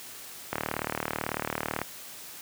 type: click train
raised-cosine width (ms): 0.5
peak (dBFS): -13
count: 50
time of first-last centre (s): 0.53-1.816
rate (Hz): 38.1
effects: white hiss -44 dBFS RMS until 2.41 s + high-pass 80 Hz 12 dB/octave